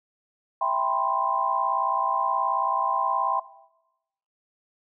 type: chord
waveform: sine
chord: C major seventh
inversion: first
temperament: equal with one note detuned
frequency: 659.3 / 789 / 987.8 / 1046.5 Hz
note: E5 / G5 / B5 / C6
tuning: 0 / +11 / 0 / 0 cents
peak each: -31 / -28 / -28 / -25 dBFS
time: 0.61-3.4 s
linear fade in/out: 5 ms
effects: noise-tail reverb RT60 0.9 s tail -17 dB re dry